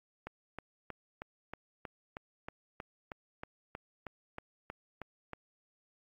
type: click train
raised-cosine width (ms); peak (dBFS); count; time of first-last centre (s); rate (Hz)
0.5; -26; 17; 0.27-5.333; 3.16
effects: AAC 48 kbps